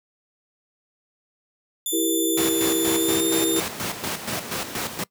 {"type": "tone with pitch glide", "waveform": "5% pulse", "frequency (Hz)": [3520, 3611], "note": ["A7", "A7"], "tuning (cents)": [0, 44], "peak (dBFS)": -17, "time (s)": [1.86, 3.6], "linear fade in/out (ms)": 2, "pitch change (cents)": 44, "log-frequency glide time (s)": [2.94, 3.21]}
{"type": "chord", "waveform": "sine", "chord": "E diminished", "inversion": "none", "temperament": "equal", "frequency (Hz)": [329.6, 392, 466.2], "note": ["E4", "G4", "Bb4"], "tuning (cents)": [0, 0, 0], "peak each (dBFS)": [-22, -28, -28], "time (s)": [1.92, 3.61], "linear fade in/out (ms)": 20}
{"type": "noise with tremolo", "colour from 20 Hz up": "pink", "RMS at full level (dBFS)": -26, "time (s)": [2.37, 5.04], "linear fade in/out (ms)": 5, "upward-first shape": "square", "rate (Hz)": 4.2, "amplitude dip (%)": 60}
{"effects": ["noise-tail reverb RT60 0.1 s tail -22 dB re dry", "high-pass 150 Hz 12 dB/octave"]}